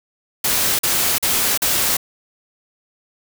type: noise bursts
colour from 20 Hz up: white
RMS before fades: -18 dBFS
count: 4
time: 0.44-1.969 s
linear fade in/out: 5 ms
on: 350 ms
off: 43 ms
effects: none